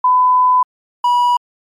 sine / triangle tone pair in turn, 1004 / 973.7 Hz, B5 / B5, +28 / -25 cents, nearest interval minor second, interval 53 cents, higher first, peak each -8 dBFS, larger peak neither, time 0.04-0.63 / 1.04-1.37 s, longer first, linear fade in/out 5 ms, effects MP3 96 kbps

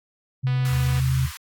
sine tone with pitch glide, 130 to 131.36 Hz, C3 to C3, -11 to +7 cents, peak -19 dBFS, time 0.43-1.27 s, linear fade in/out 20 ms, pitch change +18 cents, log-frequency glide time 0.78-1.1 s
click train, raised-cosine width 0.3 ms, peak -22 dBFS, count 131, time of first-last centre 0.47-0.996 s, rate 247 Hz
pink high-pass noise, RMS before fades -38 dBFS, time 0.65-1.37 s, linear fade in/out 0 ms, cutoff 1000 Hz, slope 48 dB/octave
sine tone with vibrato, 78.8 Hz, D#2, 23 cents sharp, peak -25 dBFS, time 0.69-1.32 s, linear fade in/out 50 ms, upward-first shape sine, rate 3.3 Hz, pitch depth 8 cents each way
effects AAC 64 kbps

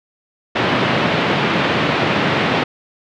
pink band-pass noise, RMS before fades -17 dBFS, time 0.55-2.64 s, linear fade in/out 10 ms, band 130 to 3400 Hz, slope 24 dB/octave, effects none

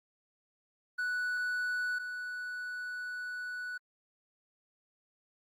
triangle tone pair in turn, 1480 / 1480 Hz, F#6 / F#6, 0 / 0 cents, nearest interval unison, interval 0 cents, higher neither, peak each -29 / -35 dBFS, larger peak first, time 0.98-1.99 / 1.99-3.78 s, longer second, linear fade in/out 10 ms, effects Opus 24 kbps

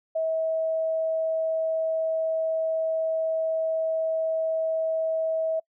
sine tone, 644 Hz, E5, 41 cents flat, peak -23 dBFS, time 0.15-5.6 s, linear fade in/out 10 ms, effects noise-tail reverb RT60 0.1 s tail -26 dB re dry

